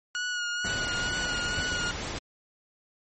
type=tone with vibrato; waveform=sawtooth; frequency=1449 Hz; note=F#6; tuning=37 cents flat; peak=-25 dBFS; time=0.15-1.91 s; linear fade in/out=0 ms; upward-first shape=sine; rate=2.2 Hz; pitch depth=27 cents each way
type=noise; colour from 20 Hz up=pink; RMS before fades=-34 dBFS; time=0.64-2.19 s; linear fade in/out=10 ms
type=tone with exponential decay; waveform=sine; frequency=82.41 Hz; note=E2; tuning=in tune; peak=-29 dBFS; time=1.58-1.67 s; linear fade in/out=5 ms; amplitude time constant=19 ms
effects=MP3 32 kbps